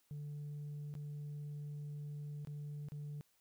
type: tone with dropouts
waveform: sine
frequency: 146.83 Hz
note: D3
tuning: in tune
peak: -40 dBFS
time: 0.11-3.21 s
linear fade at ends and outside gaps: 0 ms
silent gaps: 0.94-0.952 / 2.449-2.472 / 2.886-2.92 s
effects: tanh soft clip ceiling -41 dBFS + white hiss -75 dBFS RMS until 3.4 s